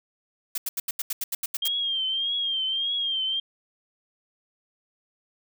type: noise bursts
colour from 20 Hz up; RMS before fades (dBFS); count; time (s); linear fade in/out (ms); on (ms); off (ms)
blue; -28; 11; 0.55-1.68; 5; 30; 80
type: tone with vibrato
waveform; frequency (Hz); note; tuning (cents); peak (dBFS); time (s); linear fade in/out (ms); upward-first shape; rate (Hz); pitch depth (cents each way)
sine; 3200; G7; +35; -24; 1.62-3.4; 5; triangle; 1.7; 80
effects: none